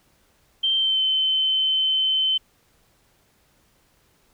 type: tone with pitch glide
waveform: sine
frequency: 3136 to 3071 Hz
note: G7 to G7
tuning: 0 to -36 cents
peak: -18 dBFS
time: 0.63-2.38 s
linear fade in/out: 10 ms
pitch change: -36 cents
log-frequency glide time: 0.76-1.01 s
effects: pink hiss -62 dBFS RMS until 4.33 s